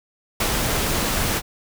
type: noise with ADSR envelope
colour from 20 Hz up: pink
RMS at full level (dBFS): -20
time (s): 0.4-1.42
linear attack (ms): 6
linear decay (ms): 69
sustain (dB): -2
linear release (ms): 52
effects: none